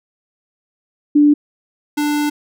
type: tone pair in turn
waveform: sine / square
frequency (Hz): 293.7 / 295.2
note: D4 / D4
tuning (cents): 0 / +9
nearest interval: unison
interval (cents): 9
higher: second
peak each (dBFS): -7 / -16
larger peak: first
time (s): 1.15-1.34 / 1.97-2.3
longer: second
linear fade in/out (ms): 10
effects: none